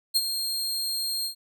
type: tone with ADSR envelope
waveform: sawtooth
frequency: 4218 Hz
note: C8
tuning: 13 cents sharp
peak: -15 dBFS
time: 0.14-1.35 s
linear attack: 23 ms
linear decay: 40 ms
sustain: -9 dB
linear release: 99 ms
effects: none